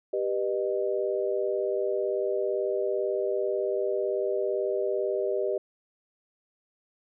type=chord; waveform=sine; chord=G augmented; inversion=none; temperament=just; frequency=392 / 490 / 612.5 Hz; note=G4 / B4 / D#5; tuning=0 / -14 / -27 cents; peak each=-28 / -31 / -30 dBFS; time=0.13-5.58 s; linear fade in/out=5 ms; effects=none